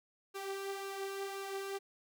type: tone with flanger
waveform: sawtooth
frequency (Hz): 392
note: G4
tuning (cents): 0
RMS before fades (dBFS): -41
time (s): 0.34-1.79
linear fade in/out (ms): 20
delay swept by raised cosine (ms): 0.73 to 3.33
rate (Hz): 1.9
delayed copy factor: +0.5
effects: none